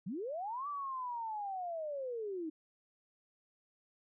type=linear two-way sweep; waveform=sine; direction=up then down; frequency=155.56 to 1174.7 to 302.9 Hz; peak=-37 dBFS; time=0.06-2.5 s; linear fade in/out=10 ms; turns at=0.68 s; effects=none